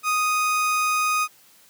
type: tone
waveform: 30% pulse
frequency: 1244.5 Hz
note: D#6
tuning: in tune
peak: -17 dBFS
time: 0.03-1.28 s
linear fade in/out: 50 ms
effects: white hiss -54 dBFS RMS until 1.69 s + high-pass 100 Hz 12 dB/octave